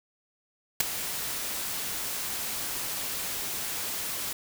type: noise with ADSR envelope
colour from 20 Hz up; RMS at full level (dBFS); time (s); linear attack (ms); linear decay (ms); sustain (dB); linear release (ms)
white; -19; 0.8-4.33; 6; 9; -14; 4
effects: none